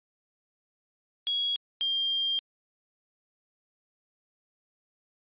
sine tone pair in turn, 3322 / 3196 Hz, G#7 / G7, 0 / +33 cents, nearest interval minor second, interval 67 cents, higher first, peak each -25 dBFS, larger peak neither, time 1.27-1.56 / 1.81-2.39 s, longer second, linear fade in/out 0 ms, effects resampled to 8000 Hz

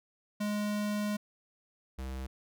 square tone pair in turn, 208.2 / 65.42 Hz, G#3 / C2, +5 / 0 cents, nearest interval octave + minor sixth, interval 2005 cents, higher first, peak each -31 / -37 dBFS, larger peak first, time 0.4-1.17 / 1.98-2.27 s, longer first, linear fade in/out 10 ms, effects none

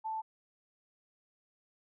sine tone, 880 Hz, A5, in tune, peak -34 dBFS, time 0.04-0.22 s, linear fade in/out 20 ms, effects none

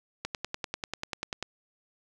click train, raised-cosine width 0.2 ms, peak -15 dBFS, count 13, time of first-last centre 0.25-1.426 s, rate 10.2 Hz, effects none

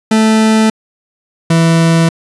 40% pulse tone pair in turn, 219.4 / 165.08 Hz, A3 / E3, -5 / +3 cents, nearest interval perfect fourth, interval 492 cents, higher first, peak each -6 dBFS, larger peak neither, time 0.11-0.7 / 1.5-2.09 s, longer neither, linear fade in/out 5 ms, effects resampled to 24000 Hz

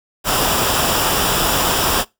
pink noise with comb filter, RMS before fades -17 dBFS, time 0.24-2.05 s, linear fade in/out 50 ms, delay 0.47 ms, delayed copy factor -0.55, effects noise-tail reverb RT60 0.2 s tail -22 dB re dry

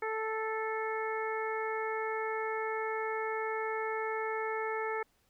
harmonic tone with a mistuned harmonic, 440 Hz, A4, in tune, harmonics 1 / 2 / 3 / 4 / 5, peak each -35 / -38 / -40 / -41 / -42 dBFS, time 0.02-5.03 s, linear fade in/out 5 ms, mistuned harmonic 5, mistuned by -17 cents, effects pink hiss -72 dBFS RMS until 5.29 s

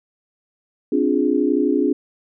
sine chord, D half-diminished seventh, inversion third, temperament equal with one note detuned, 261.6 / 293.7 / 352.1 / 415.3 Hz, C4 / D4 / F4 / Ab4, 0 / 0 / +14 / 0 cents, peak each -21 / -19 / -22 / -22 dBFS, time 0.92-1.93 s, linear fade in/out 5 ms, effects none

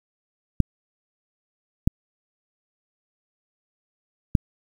clicks, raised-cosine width 5 ms, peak -4 dBFS, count 3, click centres 0.603 / 1.875 / 4.352 s, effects 7-bit

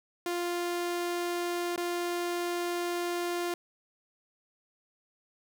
sawtooth tone with dropouts, 349.2 Hz, F4, in tune, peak -26 dBFS, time 0.26-3.54 s, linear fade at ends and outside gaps 2 ms, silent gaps 1.761-1.777 s, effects 11-bit

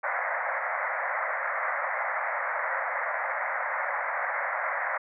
white band-pass noise, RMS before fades -30 dBFS, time 0.03-4.98 s, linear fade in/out 10 ms, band 530 to 2100 Hz, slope 96 dB/octave, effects none

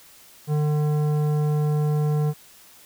triangle tone with tanh clipping, 150 Hz, D3, 37 cents sharp, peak -21 dBFS, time 0.47-2.34 s, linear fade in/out 50 ms, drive 17 dB, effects white hiss -50 dBFS RMS until 2.85 s

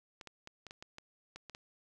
clicks, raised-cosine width 0.2 ms, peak -30 dBFS, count 10, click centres 0.212 / 0.273 / 0.474 / 0.667 / 0.709 / 0.825 / 0.984 / 1.36 / 1.497 / 1.549 s, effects none

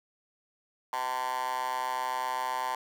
10% pulse tone with high-pass filter, 127.8 Hz, C3, 40 cents flat, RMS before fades -32 dBFS, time 0.93-2.75 s, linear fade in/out 2 ms, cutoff 960 Hz, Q 8, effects none

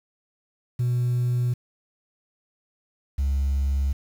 sine tone pair in turn, 122.8 / 68.92 Hz, B2 / C#2, -9 / -9 cents, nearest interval minor seventh, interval 1000 cents, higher first, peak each -18 dBFS, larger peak neither, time 0.79-1.54 / 3.18-3.93 s, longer neither, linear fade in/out 10 ms, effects tanh soft clip ceiling -19 dBFS + 8-bit

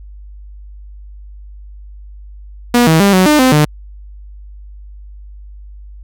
sawtooth tone with pitch steps, 241.4 / 160.6 / 199.7 / 185.7 / 300.9 / 258.1 / 150.3 Hz, B3 / E3 / G3 / F#3 / D4 / C4 / D3, -39 / -45 / +32 / +7 / +42 / -23 / +40 cents, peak -3 dBFS, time 2.74-3.65 s, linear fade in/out 5 ms, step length 130 ms, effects added 50 Hz sine -31 dBFS peak until 6.03 s

